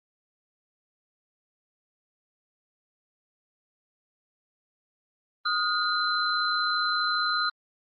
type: tone cluster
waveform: sine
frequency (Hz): 1244 / 1429 / 4066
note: D#6 / F6 / B7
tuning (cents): -1 / +39 / +50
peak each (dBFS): -28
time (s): 5.45-7.5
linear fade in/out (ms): 10
effects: Opus 24 kbps